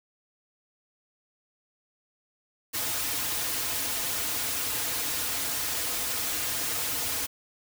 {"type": "noise with comb filter", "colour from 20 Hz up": "white", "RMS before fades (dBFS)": -30, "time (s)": [2.73, 7.27], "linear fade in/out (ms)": 20, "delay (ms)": 5.2, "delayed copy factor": -0.8, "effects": []}